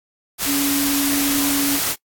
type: tone in noise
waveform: sine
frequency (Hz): 281.3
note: C#4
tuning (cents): +26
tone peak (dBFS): -19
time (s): 0.45-1.8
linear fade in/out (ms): 50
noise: white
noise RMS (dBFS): -21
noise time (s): 0.38-1.96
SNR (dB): -1
effects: noise-tail reverb RT60 0.1 s tail -25 dB re dry + AAC 64 kbps